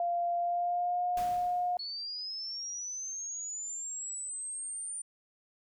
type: tone with pitch glide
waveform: sine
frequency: 694 to 715.2 Hz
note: F5 to F5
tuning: -11 to +41 cents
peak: -28 dBFS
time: 0-1.77 s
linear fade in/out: 2 ms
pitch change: +52 cents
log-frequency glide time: 0.37-1.06 s
type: noise with exponential decay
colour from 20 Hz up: pink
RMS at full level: -42 dBFS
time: 1.17-1.96 s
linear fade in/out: 2 ms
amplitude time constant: 170 ms
type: linear sweep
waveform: sine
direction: up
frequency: 4360 to 9150 Hz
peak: -36 dBFS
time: 1.79-5.02 s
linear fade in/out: 5 ms
effects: none